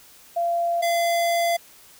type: tone pair in turn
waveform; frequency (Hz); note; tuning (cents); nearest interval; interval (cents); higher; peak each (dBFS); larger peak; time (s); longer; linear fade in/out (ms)
sine / square; 686 / 682.9; F5 / F5; -31 / -39; unison; 8; first; -20; neither; 0.36-0.82 / 0.82-1.57; second; 10
effects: white hiss -50 dBFS RMS until 1.99 s